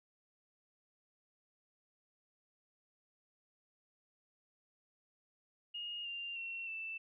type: tone with pitch steps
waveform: sine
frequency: 2857 / 2789 / 2722 / 2656 Hz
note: F7 / F7 / F7 / E7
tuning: +39 / -3 / -45 / +12 cents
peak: -40 dBFS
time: 5.74-6.98 s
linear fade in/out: 10 ms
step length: 310 ms
effects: none